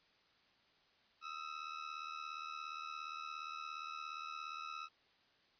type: ring-modulated tone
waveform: sawtooth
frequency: 1298 Hz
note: E6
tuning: 27 cents flat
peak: -37 dBFS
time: 1.21-4.89 s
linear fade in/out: 50 ms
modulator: 38.6 Hz
effects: white hiss -71 dBFS RMS until 5.59 s + resampled to 11025 Hz